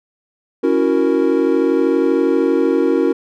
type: chord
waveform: triangle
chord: F# dominant seventh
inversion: second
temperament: equal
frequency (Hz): 277.2 / 329.6 / 370 / 466.2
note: C#4 / E4 / F#4 / A#4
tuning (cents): 0 / 0 / 0 / 0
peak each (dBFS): -16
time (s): 0.63-3.13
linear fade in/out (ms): 10
effects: none